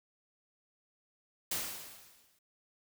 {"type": "noise with exponential decay", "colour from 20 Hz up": "white", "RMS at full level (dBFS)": -33, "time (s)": [1.51, 2.39], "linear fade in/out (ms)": 5, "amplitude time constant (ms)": 190, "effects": []}